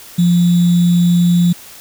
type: tone with sample-and-hold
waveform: sine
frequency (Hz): 174.4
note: F3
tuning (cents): -2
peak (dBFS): -8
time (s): 0.18-1.53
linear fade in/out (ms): 10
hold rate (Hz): 3675
effects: white hiss -37 dBFS RMS until 1.8 s